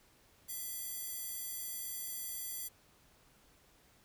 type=tone with high-pass filter; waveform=square; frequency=667 Hz; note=E5; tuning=20 cents sharp; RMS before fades=-42 dBFS; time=0.48-2.69 s; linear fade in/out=20 ms; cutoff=9300 Hz; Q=0.7; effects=pink hiss -66 dBFS RMS until 4.04 s